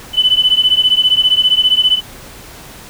sine beating tone pair, 3000 / 3015 Hz, F#7 / F#7, +23 / +32 cents, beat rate 15 Hz, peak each -11 dBFS, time 0.13-2.01 s, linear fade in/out 50 ms, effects tanh soft clip ceiling -1 dBFS + pink hiss -35 dBFS RMS until 2.89 s

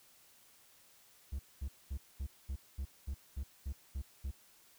triangle tone bursts, 67.5 Hz, C#2, 45 cents flat, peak -34 dBFS, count 11, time 1.32-4.312 s, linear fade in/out 10 ms, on 72 ms, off 220 ms, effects white hiss -64 dBFS RMS until 4.78 s

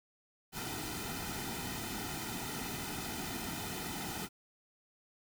pink noise with comb filter, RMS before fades -40 dBFS, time 0.52-4.29 s, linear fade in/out 50 ms, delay 1.8 ms, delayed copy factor -0.75, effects none

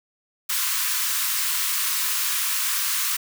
white high-pass noise, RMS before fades -24 dBFS, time 0.49-3.17 s, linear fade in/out 10 ms, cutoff 970 Hz, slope 96 dB/octave, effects none

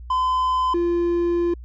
triangle tone pair in turn, 1021 / 345.2 Hz, C6 / F4, -43 / -20 cents, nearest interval octave + perfect fifth, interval 1877 cents, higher first, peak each -16 / -16 dBFS, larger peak neither, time 0.1-0.74 / 0.74-1.54 s, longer second, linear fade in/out 5 ms, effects added 60 Hz sine -35 dBFS peak until 1.64 s + resampled to 16000 Hz

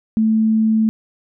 sine tone, 220 Hz, A3, in tune, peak -12 dBFS, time 0.17-0.89 s, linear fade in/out 0 ms, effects none

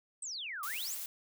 sine exponential two-way sweep, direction down then up, 8590 to 1108.7 to 8590 Hz, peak -38 dBFS, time 0.22-0.95 s, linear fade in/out 5 ms, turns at 0.64 s
blue noise, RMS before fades -41 dBFS, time 0.63-1.06 s, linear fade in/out 2 ms
effects none

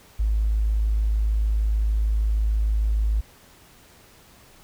triangle tone with tanh clipping, 53.3 Hz, G#1, 46 cents sharp, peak -18 dBFS, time 0.19-3.21 s, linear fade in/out 10 ms, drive 2 dB, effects pink hiss -52 dBFS RMS until 4.63 s

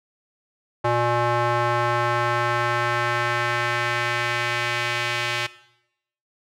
square tone with band-pass filter sweep, 119.7 Hz, A#2, 46 cents sharp, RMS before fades -23 dBFS, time 0.84-5.47 s, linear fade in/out 10 ms, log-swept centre 870 to 2700 Hz, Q 1.3, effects noise-tail reverb RT60 0.8 s tail -18 dB re dry

